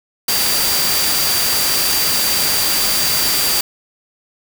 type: tone in noise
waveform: sine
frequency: 4701 Hz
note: D8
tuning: 1 cent sharp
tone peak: -20 dBFS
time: 0.28-3.61 s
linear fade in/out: 5 ms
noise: white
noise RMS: -17 dBFS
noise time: 0.28-3.61 s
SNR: -6 dB
effects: none